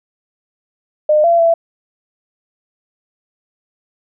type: tone with pitch steps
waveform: sine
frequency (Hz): 607 / 680 / 668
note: D#5 / F5 / E5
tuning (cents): -43 / -46 / +23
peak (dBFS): -8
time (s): 1.09-1.54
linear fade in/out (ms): 5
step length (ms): 150
effects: none